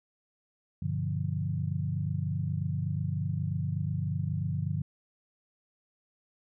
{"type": "chord", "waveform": "sine", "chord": "G dominant seventh", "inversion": "none", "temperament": "equal", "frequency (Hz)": [98, 123.47, 146.83, 174.61], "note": ["G2", "B2", "D3", "F3"], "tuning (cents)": [0, 0, 0, 0], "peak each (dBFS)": [-33, -37, -32, -36], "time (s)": [0.82, 4.82], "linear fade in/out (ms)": 5, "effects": []}